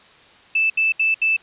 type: tone bursts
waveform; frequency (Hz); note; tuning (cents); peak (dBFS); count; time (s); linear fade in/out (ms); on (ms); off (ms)
sine; 2637; E7; 0; -15; 4; 0.55-1.366; 5; 150; 72
effects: white hiss -49 dBFS RMS until 1.42 s + resampled to 8000 Hz